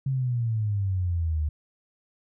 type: exponential sweep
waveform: sine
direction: down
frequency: 136.9 to 74.2 Hz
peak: -23 dBFS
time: 0.06-1.49 s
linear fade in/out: 5 ms
effects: none